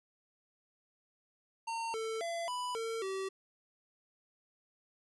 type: tone with pitch steps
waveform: square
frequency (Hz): 913 / 445.4 / 677 / 991 / 452.7 / 384.2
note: A#5 / A4 / E5 / B5 / A4 / G4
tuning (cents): -36 / +21 / +46 / +6 / +49 / -35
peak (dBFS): -36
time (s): 1.67-3.29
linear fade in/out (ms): 10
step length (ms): 270
effects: resampled to 24000 Hz + 13-bit